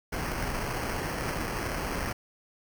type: noise with sample-and-hold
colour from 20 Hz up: pink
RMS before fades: -32 dBFS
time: 0.12-2.13 s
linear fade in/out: 10 ms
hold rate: 3675 Hz
effects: none